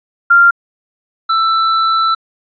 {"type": "tone pair in turn", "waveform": ["sine", "square"], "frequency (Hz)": [1390, 1327.9], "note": ["F6", "E6"], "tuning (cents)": [-9, 12], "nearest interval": "minor second", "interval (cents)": 79, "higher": "first", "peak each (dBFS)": [-4, -11], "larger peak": "first", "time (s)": [[0.3, 0.51], [1.29, 2.15]], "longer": "second", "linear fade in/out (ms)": 10, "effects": ["resampled to 11025 Hz"]}